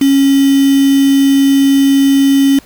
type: tone with quantisation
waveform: sine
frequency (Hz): 275.1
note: C#4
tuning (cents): -13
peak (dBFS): -6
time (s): 0.01-2.59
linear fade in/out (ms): 5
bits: 3
effects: pink hiss -42 dBFS RMS until 2.65 s